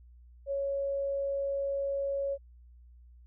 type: tone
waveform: sine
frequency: 555 Hz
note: C#5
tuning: 2 cents sharp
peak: -29 dBFS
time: 0.46-2.38 s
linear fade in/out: 50 ms
effects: added 60 Hz sine -52 dBFS peak until 3.26 s